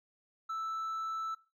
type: tone with hard clipping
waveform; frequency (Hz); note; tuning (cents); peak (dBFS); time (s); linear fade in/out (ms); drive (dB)
sine; 1318.5; E6; 0; -35; 0.49-1.35; 10; 2
effects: noise-tail reverb RT60 0.3 s tail -19 dB re dry